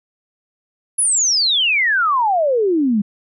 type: exponential sweep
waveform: sine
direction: down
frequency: 10700 to 196 Hz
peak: -13 dBFS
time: 0.98-3.02 s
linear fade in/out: 10 ms
effects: none